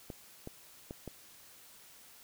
clicks, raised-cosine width 2 ms, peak -28 dBFS, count 4, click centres 0.102 / 0.474 / 0.909 / 1.077 s, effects white hiss -57 dBFS RMS until 2.23 s

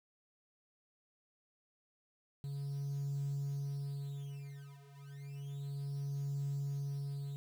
triangle tone with tremolo, 140.4 Hz, C#3, 22 cents sharp, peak -31 dBFS, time 2.44-7.36 s, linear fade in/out 0 ms, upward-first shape triangle, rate 0.31 Hz, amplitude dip 95%, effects tanh soft clip ceiling -31 dBFS + 10-bit

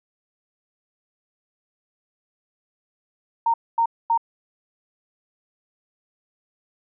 sine tone bursts, 922 Hz, A#5, 19 cents flat, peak -16 dBFS, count 3, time 3.46-4.177 s, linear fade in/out 5 ms, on 79 ms, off 240 ms, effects none

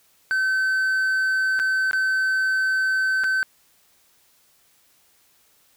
triangle tone with dropouts, 1534 Hz, G6, 38 cents flat, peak -17 dBFS, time 0.31-3.43 s, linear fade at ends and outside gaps 0 ms, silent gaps 1.592-1.598 / 1.911-1.932 / 3.237-3.242 s, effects white hiss -60 dBFS RMS until 5.76 s

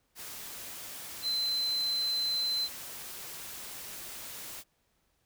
sine tone in noise, 4067 Hz, C8, 50 cents flat, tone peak -28 dBFS, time 1.22-2.69 s, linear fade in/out 50 ms, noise white, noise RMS -43 dBFS, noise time 0.15-4.64 s, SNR +12 dB, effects pink hiss -74 dBFS RMS until 5.25 s

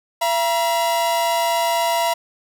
45% pulse tone pair together, 676 / 956 Hz, E5 / A#5, +43 / +43 cents, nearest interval tritone, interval 600 cents, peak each -20 dBFS, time 0.21-2.14 s, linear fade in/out 10 ms, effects none

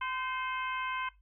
harmonic tone with a mistuned harmonic, 515 Hz, C5, 28 cents flat, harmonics 2 / 3 / 4 / 5 / 6, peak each -35 / -39 / -41 / -43 / -45 dBFS, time 0.01-1.09 s, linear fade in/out 5 ms, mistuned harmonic 4, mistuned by +48 cents, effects noise-tail reverb RT60 0.2 s tail -19 dB re dry + added 50 Hz sine -60 dBFS peak until 1.21 s

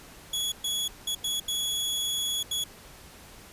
sawtooth tone bursts at uneven times, 3369 Hz, G#7, 24 cents sharp, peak -24 dBFS, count 6, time 0.33-0.52 / 0.64-0.88 / 1.07-1.15 / 1.24-1.4 / 1.48-2.43 / 2.51-2.64 s, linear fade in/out 5 ms, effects pink hiss -49 dBFS RMS until 3.52 s + resampled to 32000 Hz

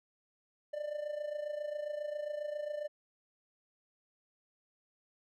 triangle tone with amplitude modulation, 595 Hz, D5, 22 cents sharp, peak -31 dBFS, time 0.73-2.88 s, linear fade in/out 10 ms, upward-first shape sine, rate 27.4 Hz, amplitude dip 70%, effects none

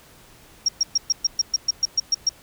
sine tone bursts, 5588 Hz, F8, in tune, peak -15 dBFS, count 12, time 0.66-2.292 s, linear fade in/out 5 ms, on 26 ms, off 120 ms, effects pink hiss -50 dBFS RMS until 2.42 s

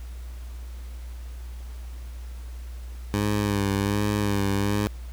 15% pulse tone with vibrato, 101.6 Hz, G#2, 38 cents flat, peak -16 dBFS, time 3.14-4.87 s, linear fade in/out 0 ms, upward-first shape sine, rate 1.3 Hz, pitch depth 44 cents each way, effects added 60 Hz sine -34 dBFS peak until 5.12 s + pink hiss -52 dBFS RMS until 5.12 s

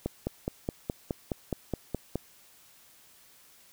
click train, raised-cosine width 2 ms, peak -16 dBFS, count 11, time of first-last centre 0.06-2.156 s, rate 4.77 Hz, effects white hiss -58 dBFS RMS until 3.72 s

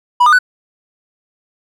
triangle tone with pitch steps, 979 / 1216 / 1492 Hz, B5 / D#6 / F#6, -15 / -40 / +14 cents, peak -4 dBFS, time 0.2-0.389 s, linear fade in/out 10 ms, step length 63 ms, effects none

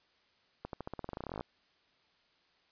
accelerating click train, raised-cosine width 1 ms, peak -25 dBFS, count 20, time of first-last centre 0.65-1.409 s, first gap 82 ms, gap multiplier 0.91, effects white hiss -70 dBFS RMS until 2.71 s + resampled to 11025 Hz

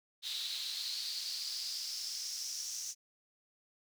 brown noise with high-pass filter sweep, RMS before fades -40 dBFS, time 0.22-2.95 s, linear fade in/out 50 ms, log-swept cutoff 3800 to 6000 Hz, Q 6, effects none

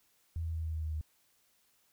sine tone with pitch steps, 82.41 / 81.56 / 80.71 / 79.88 / 79.05 / 78.24 / 77.43 Hz, E2 / E2 / E2 / D#2 / D#2 / D#2 / D#2, 0 / -18 / -36 / +46 / +28 / +10 / -8 cents, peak -33 dBFS, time 0.36-1.011 s, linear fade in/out 0 ms, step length 93 ms, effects white hiss -71 dBFS RMS until 1.92 s

